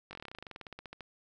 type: slowing click train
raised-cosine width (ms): 0.3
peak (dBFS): -28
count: 22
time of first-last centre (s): 0.11-1.007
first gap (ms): 20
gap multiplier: 1.07
effects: none